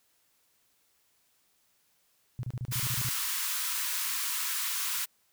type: tone bursts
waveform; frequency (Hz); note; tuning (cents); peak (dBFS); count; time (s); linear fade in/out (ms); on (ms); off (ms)
sine; 123.47; B2; 0; -31; 10; 2.39-3.089; 0; 42; 31
type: high-pass noise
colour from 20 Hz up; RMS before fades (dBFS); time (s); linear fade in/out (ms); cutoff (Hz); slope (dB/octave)
white; -32; 2.71-5.06; 20; 930; 96
effects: white hiss -70 dBFS RMS until 5.32 s